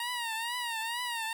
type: tone with vibrato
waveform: 15% pulse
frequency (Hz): 936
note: A#5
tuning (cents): +7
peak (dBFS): -26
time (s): 0-1.33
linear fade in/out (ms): 2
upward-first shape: triangle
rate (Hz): 2.2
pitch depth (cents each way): 110
effects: none